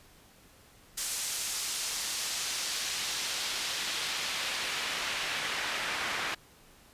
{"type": "noise with band-pass filter sweep", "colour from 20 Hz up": "pink", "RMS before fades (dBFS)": -34, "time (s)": [0.97, 6.35], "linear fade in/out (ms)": 10, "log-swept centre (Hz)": [7900, 1900], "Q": 0.89, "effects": ["pink hiss -58 dBFS RMS until 6.93 s", "resampled to 32000 Hz"]}